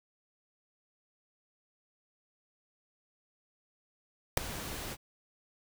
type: noise with ADSR envelope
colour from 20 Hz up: pink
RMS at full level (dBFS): -22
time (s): 4.37-4.97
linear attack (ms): 5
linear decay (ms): 4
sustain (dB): -18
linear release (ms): 49
effects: none